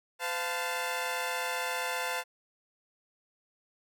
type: chord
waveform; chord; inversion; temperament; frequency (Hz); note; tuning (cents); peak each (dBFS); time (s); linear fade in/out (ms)
15% pulse; F major; second; equal with one note detuned; 510.1 / 698.5 / 880; C5 / F5 / A5; -44 / 0 / 0; -29 / -30 / -29; 0.19-2.24; 50
effects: none